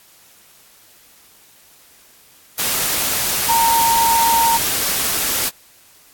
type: tone in noise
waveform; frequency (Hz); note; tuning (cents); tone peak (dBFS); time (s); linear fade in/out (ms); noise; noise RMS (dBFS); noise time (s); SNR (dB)
sine; 920; A#5; -23; -13; 3.48-4.58; 20; white; -19; 2.58-5.5; +3
effects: white hiss -49 dBFS RMS until 6.13 s + AAC 64 kbps